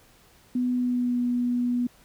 sine tone with pitch glide, 248.5 to 244.2 Hz, B3 to B3, +11 to -19 cents, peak -22 dBFS, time 0.55-1.87 s, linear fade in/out 5 ms, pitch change -30 cents, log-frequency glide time 0.75-1.18 s, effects pink hiss -57 dBFS RMS until 2.04 s

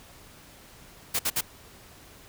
white noise bursts, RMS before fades -26 dBFS, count 3, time 1.14-1.411 s, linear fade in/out 10 ms, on 53 ms, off 56 ms, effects pink hiss -51 dBFS RMS until 2.28 s

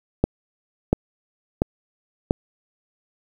click train, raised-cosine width 2 ms, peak -3 dBFS, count 4, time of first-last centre 0.24-2.309 s, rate 1.45 Hz, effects 7-bit

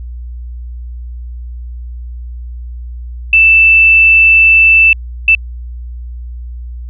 sine tone bursts at uneven times, 2650 Hz, E7, 9 cents sharp, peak -3 dBFS, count 2, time 3.33-4.93 / 5.28-5.35 s, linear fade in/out 2 ms, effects added 60 Hz sine -22 dBFS peak until 6.89 s

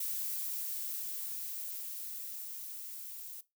violet noise with level ramp, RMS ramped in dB -36 to -46 dBFS, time 0-3.41 s, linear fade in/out 5 ms, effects noise-tail reverb RT60 0.2 s tail -17 dB re dry

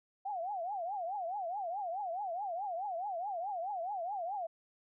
sine tone with vibrato, 745 Hz, F#5, 12 cents sharp, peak -35 dBFS, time 0.25-4.47 s, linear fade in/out 10 ms, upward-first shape triangle, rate 4.7 Hz, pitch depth 240 cents each way, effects none

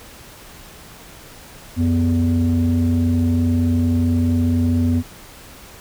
sine tone pair together, 90.48 / 246.9 Hz, F#2 / B3, -38 / 0 cents, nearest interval octave + perfect fourth, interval 1738 cents, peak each -15 dBFS, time 1.76-5.03 s, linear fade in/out 50 ms, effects tanh soft clip ceiling -11 dBFS + pink hiss -41 dBFS RMS until 5.8 s

